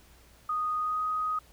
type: tone with pitch glide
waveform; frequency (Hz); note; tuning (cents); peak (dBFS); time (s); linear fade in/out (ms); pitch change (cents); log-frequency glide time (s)
sine; 1240 to 1252.2; D#6 to D#6; -6 to +11; -27; 0.49-1.39; 5; +17; 0.8-1.01
effects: added 60 Hz sine -59 dBFS peak until 1.52 s + pink hiss -59 dBFS RMS until 1.52 s